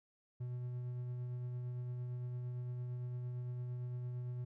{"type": "tone with tremolo", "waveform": "triangle", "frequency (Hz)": 123.47, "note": "B2", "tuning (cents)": 0, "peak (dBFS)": -36, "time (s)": [0.4, 4.45], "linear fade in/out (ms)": 10, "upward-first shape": "triangle", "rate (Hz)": 8.8, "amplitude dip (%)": 25, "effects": []}